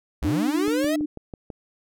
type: linear sweep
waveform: 45% pulse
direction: up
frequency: 51.91 to 660 Hz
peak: -24 dBFS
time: 0.22-0.96 s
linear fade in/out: 5 ms
type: tone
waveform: sine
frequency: 300 Hz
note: D4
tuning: 37 cents sharp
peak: -22 dBFS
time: 0.24-1.06 s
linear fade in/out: 10 ms
type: click train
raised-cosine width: 2 ms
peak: -22 dBFS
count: 6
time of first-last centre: 0.68-1.502 s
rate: 6.08 Hz
effects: none